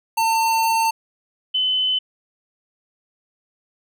square / sine tone pair in turn, 901 / 3031 Hz, A5 / F#7, +41 / +41 cents, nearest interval octave + major sixth, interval 2100 cents, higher second, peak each -17 dBFS, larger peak neither, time 0.17-0.91 / 1.54-1.99 s, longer first, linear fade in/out 10 ms, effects none

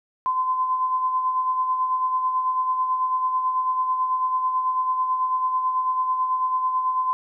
sine tone with tremolo, 1026 Hz, C6, 34 cents flat, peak -18 dBFS, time 0.26-7.13 s, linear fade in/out 0 ms, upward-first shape sine, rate 9.1 Hz, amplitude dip 45%, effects none

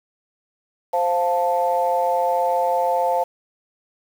sine chord, F major, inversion second, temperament equal, 523.3 / 698.5 / 880 Hz, C5 / F5 / A5, 0 / 0 / 0 cents, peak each -21 dBFS, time 0.93-3.24 s, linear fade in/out 10 ms, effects tanh soft clip ceiling -8 dBFS + 7-bit

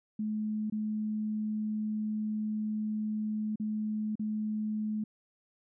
sine tone with dropouts, 214.2 Hz, A3, 46 cents flat, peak -30 dBFS, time 0.19-5.04 s, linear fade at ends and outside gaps 5 ms, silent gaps 0.7-0.722 / 3.558-3.598 / 4.155-4.194 s, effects none

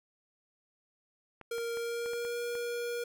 clicks, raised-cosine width 0.5 ms, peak -32 dBFS, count 7, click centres 1.413 / 1.582 / 1.772 / 2.06 / 2.134 / 2.25 / 2.553 s
square tone with pitch glide, 466.2 to 476.5 Hz, A#4 to A#4, 0 to +38 cents, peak -34 dBFS, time 1.51-3.04 s, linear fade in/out 5 ms, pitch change +38 cents, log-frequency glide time 1.77-2.38 s
effects none

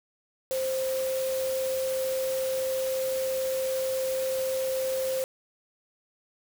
sine tone in noise, 525 Hz, C5, 6 cents sharp, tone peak -26 dBFS, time 0.51-5.24 s, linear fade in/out 0 ms, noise white, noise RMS -38 dBFS, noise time 0.51-5.24 s, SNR +9 dB, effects none

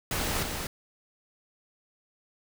pink noise with echo, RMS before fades -30 dBFS, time 0.11-0.43 s, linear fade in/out 2 ms, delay 240 ms, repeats 1, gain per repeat -4 dB, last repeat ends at 0.67 s, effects none

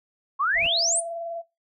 sine exponential sweep, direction up, 1046.5 to 9700 Hz, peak -20 dBFS, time 0.39-1.01 s, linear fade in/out 20 ms
brown noise with exponential growth, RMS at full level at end -32 dBFS, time 0.43-0.67 s, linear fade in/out 5 ms, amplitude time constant 51 ms
sine tone with vibrato, 674 Hz, E5, 38 cents sharp, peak -30 dBFS, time 0.55-1.42 s, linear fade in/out 20 ms, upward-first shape sine, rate 20 Hz, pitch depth 28 cents each way
effects noise-tail reverb RT60 0.2 s tail -17 dB re dry

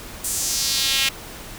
sawtooth tone with high-pass filter sweep, 270.7 Hz, C#4, 41 cents flat, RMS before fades -22 dBFS, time 0.24-1.09 s, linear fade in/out 5 ms, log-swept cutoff 8600 to 2700 Hz, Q 2, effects pink hiss -37 dBFS RMS until 1.58 s

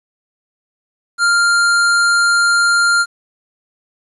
square tone, 1396.9 Hz, F6, in tune, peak -11 dBFS, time 1.18-3.06 s, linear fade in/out 50 ms, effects resampled to 24000 Hz + 8-bit

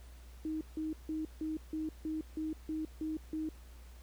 sine tone bursts, 313.1 Hz, D#4, 11 cents sharp, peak -34 dBFS, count 10, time 0.45-3.49 s, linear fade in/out 2 ms, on 160 ms, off 160 ms, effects added 60 Hz sine -50 dBFS peak until 4.02 s + pink hiss -62 dBFS RMS until 4.02 s

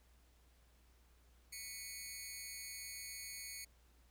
10% pulse tone with amplitude modulation, 2217 Hz, C#7, in tune, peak -33 dBFS, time 1.52-3.65 s, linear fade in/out 10 ms, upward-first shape sine, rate 227 Hz, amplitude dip 90%, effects added 60 Hz sine -66 dBFS peak until 4.1 s + pink hiss -73 dBFS RMS until 4.1 s

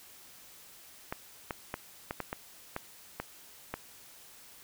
clicks, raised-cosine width 0.5 ms, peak -19 dBFS, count 9, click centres 1.125 / 1.508 / 1.741 / 2.109 / 2.203 / 2.329 / 2.764 / 3.2 / 3.74 s, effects white hiss -54 dBFS RMS until 4.63 s

